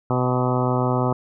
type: harmonic tone with a mistuned harmonic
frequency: 126 Hz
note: B2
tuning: 35 cents sharp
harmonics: 1 / 2 / 3 / 4 / 5 / 6 / 7 / 8 / 9 / 10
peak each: -22 / -25 / -27 / -28 / -29 / -30 / -30 / -31 / -32 / -32 dBFS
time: 0.1-1.13 s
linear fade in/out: 2 ms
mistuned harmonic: 7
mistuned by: -17 cents
effects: none